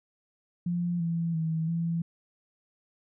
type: tone with pitch steps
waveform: sine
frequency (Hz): 174.2 / 167.4 / 161 / 167.4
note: F3 / E3 / E3 / E3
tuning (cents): -4 / +27 / -41 / +27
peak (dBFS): -26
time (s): 0.66-2.02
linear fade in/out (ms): 5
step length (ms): 340
effects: none